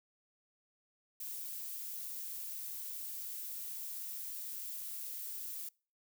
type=noise; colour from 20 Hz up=violet; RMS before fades=-43 dBFS; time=1.2-5.69 s; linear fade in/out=5 ms; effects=noise-tail reverb RT60 0.4 s tail -26 dB re dry